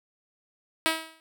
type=tone with exponential decay; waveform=5% pulse; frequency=321.7 Hz; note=E4; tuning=42 cents flat; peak=-8 dBFS; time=0.86-1.2 s; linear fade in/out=0 ms; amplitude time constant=73 ms; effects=none